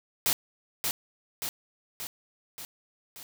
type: noise with echo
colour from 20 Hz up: white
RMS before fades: -25 dBFS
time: 0.26-0.33 s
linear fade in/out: 0 ms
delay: 580 ms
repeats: 5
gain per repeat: -4 dB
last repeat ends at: 3.23 s
effects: none